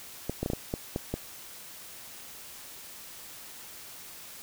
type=clicks; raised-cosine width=2 ms; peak=-16 dBFS; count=8; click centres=0.296 / 0.43 / 0.461 / 0.501 / 0.534 / 0.739 / 0.961 / 1.14 s; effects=white hiss -46 dBFS RMS until 4.42 s